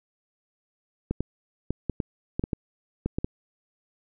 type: clicks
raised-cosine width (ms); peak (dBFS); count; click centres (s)
3; -13; 11; 1.11 / 1.206 / 1.706 / 1.897 / 2.002 / 2.395 / 2.439 / 2.532 / 3.06 / 3.185 / 3.245
effects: none